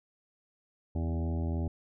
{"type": "harmonic tone with a mistuned harmonic", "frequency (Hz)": 82.41, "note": "E2", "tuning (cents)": 0, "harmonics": [1, 2, 3, 4, 5, 7, 8, 9, 10], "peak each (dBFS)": [-30, -38, -38, -42, -46, -47, -51, -51, -53], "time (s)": [0.95, 1.68], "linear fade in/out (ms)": 5, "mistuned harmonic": 2, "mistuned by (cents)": -20, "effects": []}